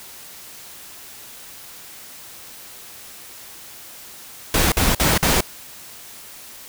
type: noise bursts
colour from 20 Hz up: pink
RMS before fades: -17 dBFS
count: 4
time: 4.54-5.407 s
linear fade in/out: 2 ms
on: 180 ms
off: 49 ms
effects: white hiss -40 dBFS RMS until 6.68 s